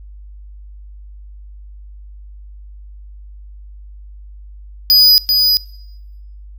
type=tone with echo; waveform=square; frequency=4949 Hz; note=D#8; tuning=10 cents flat; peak=-7 dBFS; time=4.9-5.18 s; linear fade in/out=0 ms; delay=390 ms; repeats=1; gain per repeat=-4 dB; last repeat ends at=5.57 s; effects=noise-tail reverb RT60 0.9 s tail -20 dB re dry + added 50 Hz sine -33 dBFS peak until 6.58 s